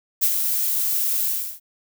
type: noise with ADSR envelope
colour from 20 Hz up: violet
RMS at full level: -17 dBFS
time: 0.21-1.6 s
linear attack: 23 ms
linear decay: 70 ms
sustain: -5 dB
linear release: 340 ms
effects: none